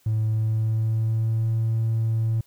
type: tone with pitch glide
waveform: triangle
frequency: 109.3 to 112.37 Hz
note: A2 to A2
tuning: -11 to +37 cents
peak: -17 dBFS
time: 0.06-2.41 s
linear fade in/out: 5 ms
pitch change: +48 cents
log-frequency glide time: 0.23-1.49 s
effects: tanh soft clip ceiling -16 dBFS + white hiss -61 dBFS RMS until 2.46 s